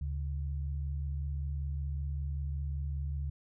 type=tone pair together; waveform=sine; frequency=73.36 / 138.59 Hz; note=D2 / C#3; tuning=-1 / 0 cents; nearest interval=major seventh; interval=1101 cents; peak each=-33 / -40 dBFS; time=0.01-3.3 s; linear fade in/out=5 ms; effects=none